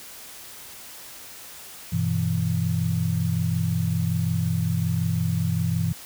sine chord, E minor, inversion first, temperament equal, 98 / 123.47 / 164.81 Hz, G2 / B2 / E3, 0 / 0 / 0 cents, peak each -26 / -27 / -24 dBFS, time 1.92-5.93 s, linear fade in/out 10 ms, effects white hiss -42 dBFS RMS until 6.05 s

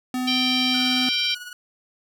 square tone, 253.2 Hz, B3, 43 cents sharp, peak -24 dBFS, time 0.14-1.09 s, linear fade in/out 2 ms
harmonic tone, 784 Hz, G5, in tune, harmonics 3 / 4 / 5 / 6 / 7, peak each -27 / -24 / -27 / -30 / -30 dBFS, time 0.27-1.35 s, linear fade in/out 10 ms
sawtooth tone with tremolo, 1461 Hz, F#6, 22 cents flat, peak -29 dBFS, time 0.74-1.53 s, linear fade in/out 2 ms, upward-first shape triangle, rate 18 Hz, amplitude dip 65%
effects none

